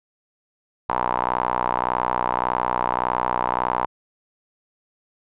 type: tone with band-pass filter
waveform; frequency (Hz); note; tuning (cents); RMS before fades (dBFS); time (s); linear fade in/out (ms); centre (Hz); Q
sawtooth; 61.74; B1; 0; -23; 0.89-3.86; 5; 950; 4.9
effects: resampled to 8000 Hz